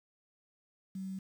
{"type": "tone with quantisation", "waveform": "sine", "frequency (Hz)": 190.5, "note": "G3", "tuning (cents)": -49, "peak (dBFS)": -37, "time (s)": [0.95, 1.19], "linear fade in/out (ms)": 5, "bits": 10, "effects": []}